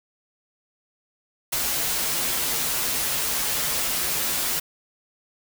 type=noise with comb filter; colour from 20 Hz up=white; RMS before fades=-25 dBFS; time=1.52-4.6 s; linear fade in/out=10 ms; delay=10 ms; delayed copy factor=-0.6; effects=none